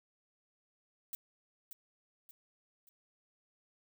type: noise with echo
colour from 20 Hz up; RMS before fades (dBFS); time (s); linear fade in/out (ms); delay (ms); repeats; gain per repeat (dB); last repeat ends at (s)
violet; -41; 1.13-1.15; 0; 580; 3; -7; 2.89
effects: none